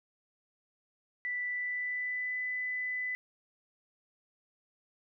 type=tone with pitch glide; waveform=sine; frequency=1975.5 to 2001 Hz; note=B6 to B6; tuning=0 to +22 cents; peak=-32 dBFS; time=1.25-3.15 s; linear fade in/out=0 ms; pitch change=+22 cents; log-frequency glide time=1.46-2.38 s; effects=none